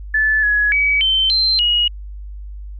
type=tone with pitch steps; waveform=sine; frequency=1739 / 1682 / 2276 / 3092 / 4121 / 2893 Hz; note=A6 / G#6 / C#7 / G7 / C8 / F#7; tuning=-21 / +22 / +45 / -24 / -27 / -40 cents; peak=-12 dBFS; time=0.14-1.88 s; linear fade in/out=5 ms; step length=290 ms; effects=added 50 Hz sine -28 dBFS peak until 2.79 s + MP3 96 kbps